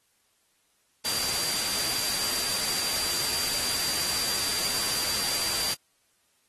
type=tone in noise; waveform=sine; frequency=4725 Hz; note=D8; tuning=10 cents sharp; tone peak=-32 dBFS; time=1.04-5.75 s; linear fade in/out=20 ms; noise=white; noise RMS=-29 dBFS; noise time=1.04-5.75 s; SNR=-6 dB; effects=white hiss -69 dBFS RMS until 6.48 s + AAC 32 kbps